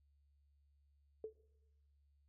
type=tone with exponential decay; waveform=sine; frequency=437.6 Hz; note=A4; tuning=9 cents flat; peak=-38 dBFS; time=1.24-1.36 s; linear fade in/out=2 ms; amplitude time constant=26 ms; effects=noise-tail reverb RT60 1.0 s tail -20 dB re dry + added 71 Hz sine -70 dBFS peak until 2.28 s